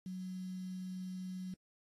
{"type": "tone with quantisation", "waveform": "sine", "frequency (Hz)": 185, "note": "F#3", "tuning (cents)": 0, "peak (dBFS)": -40, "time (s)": [0.06, 1.54], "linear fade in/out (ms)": 2, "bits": 10, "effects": ["AAC 32 kbps"]}